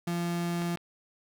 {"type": "tone", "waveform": "35% pulse", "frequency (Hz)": 172.1, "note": "F3", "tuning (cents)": -25, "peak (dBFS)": -27, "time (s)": [0.07, 0.76], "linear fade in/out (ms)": 5}
{"type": "clicks", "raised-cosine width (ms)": 0.3, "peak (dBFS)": [-23, -33], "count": 2, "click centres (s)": [0.62, 0.773]}
{"effects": []}